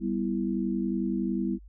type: chord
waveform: sine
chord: E minor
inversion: first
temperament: equal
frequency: 196 / 246.9 / 329.6 Hz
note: G3 / B3 / E4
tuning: 0 / 0 / 0 cents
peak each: -29 / -31 / -31 dBFS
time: 0-1.59 s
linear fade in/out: 50 ms
effects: added 50 Hz sine -46 dBFS peak until 1.68 s